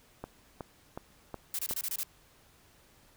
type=click train; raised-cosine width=1 ms; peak=-24 dBFS; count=5; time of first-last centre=0.24-1.711 s; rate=2.72 Hz
type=noise bursts; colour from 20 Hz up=blue; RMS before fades=-34 dBFS; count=7; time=1.54-2.033 s; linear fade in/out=2 ms; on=49 ms; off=25 ms
effects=pink hiss -62 dBFS RMS until 3.16 s